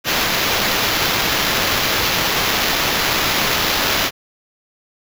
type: noise with sample-and-hold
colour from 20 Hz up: blue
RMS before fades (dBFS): -18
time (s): 0.04-4.11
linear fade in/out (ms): 50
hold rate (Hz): 8820
effects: none